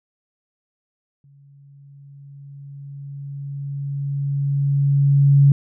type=tone with exponential growth; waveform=sine; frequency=140.3 Hz; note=C#3; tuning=21 cents sharp; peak=-8 dBFS; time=1.24-5.52 s; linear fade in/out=2 ms; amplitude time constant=930 ms; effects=none